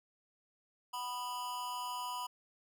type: tone with amplitude modulation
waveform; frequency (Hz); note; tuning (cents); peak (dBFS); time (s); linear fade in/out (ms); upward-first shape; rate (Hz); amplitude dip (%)
square; 987.8; B5; 0; -35; 0.93-2.27; 10; sine; 247; 75
effects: none